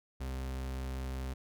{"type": "tone", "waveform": "40% pulse", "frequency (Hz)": 65.2, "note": "C2", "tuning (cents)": -5, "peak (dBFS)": -35, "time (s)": [0.2, 1.34], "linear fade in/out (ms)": 10, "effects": []}